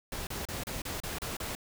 pink noise bursts, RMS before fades -37 dBFS, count 8, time 0.12-1.551 s, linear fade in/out 2 ms, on 150 ms, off 33 ms, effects none

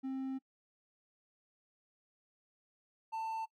triangle tone pair in turn, 265.1 / 891.7 Hz, C4 / A5, +23 / +23 cents, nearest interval octave + major sixth, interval 2100 cents, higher second, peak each -34 / -34 dBFS, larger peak neither, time 0.03-0.39 / 3.12-3.46 s, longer first, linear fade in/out 20 ms, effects noise-tail reverb RT60 0.1 s tail -22 dB re dry

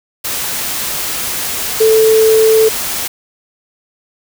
sine tone in noise, 440.7 Hz, A4, 3 cents sharp, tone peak -6 dBFS, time 1.8-2.69 s, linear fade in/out 10 ms, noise white, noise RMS -19 dBFS, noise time 0.24-3.08 s, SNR +10 dB, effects none

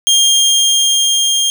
25% pulse tone with level ramp, 3213 Hz, G7, 42 cents sharp, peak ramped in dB -4 to -8 dBFS, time 0.07-1.5 s, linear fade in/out 0 ms, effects none

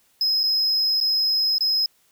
triangle tone with dropouts, 5110 Hz, D#8, 45 cents sharp, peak -17 dBFS, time 0.21-1.86 s, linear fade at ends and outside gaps 2 ms, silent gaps 0.433-0.437 / 1.003-1.011 / 1.583-1.607 s, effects white hiss -62 dBFS RMS until 2.11 s

